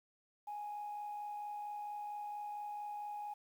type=tone with amplitude modulation; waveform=sine; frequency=830.6 Hz; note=G#5; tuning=in tune; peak=-38 dBFS; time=0.47-3.34 s; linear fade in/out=10 ms; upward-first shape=sine; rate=64.4 Hz; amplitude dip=35%; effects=tanh soft clip ceiling -37 dBFS + 11-bit